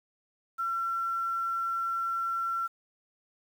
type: tone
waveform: sine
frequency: 1355 Hz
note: E6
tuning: 47 cents sharp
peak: -28 dBFS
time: 0.58-2.68 s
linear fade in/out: 20 ms
effects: 9-bit